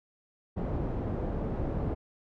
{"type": "low-pass noise", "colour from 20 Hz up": "pink", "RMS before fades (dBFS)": -32, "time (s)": [0.56, 1.95], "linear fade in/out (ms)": 20, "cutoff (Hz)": 560, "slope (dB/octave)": 12, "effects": []}